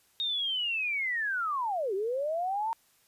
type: linear two-way sweep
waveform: sine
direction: down then up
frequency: 3729 to 370 to 924 Hz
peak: -28 dBFS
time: 0.2-2.73 s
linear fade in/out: 0 ms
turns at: 1.94 s
effects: white hiss -66 dBFS RMS until 3.07 s + resampled to 32000 Hz